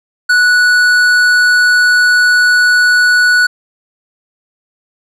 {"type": "tone with tanh clipping", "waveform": "triangle", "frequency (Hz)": 1474, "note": "F#6", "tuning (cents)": -7, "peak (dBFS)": -8, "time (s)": [0.29, 3.47], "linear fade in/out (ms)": 10, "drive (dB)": 15, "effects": []}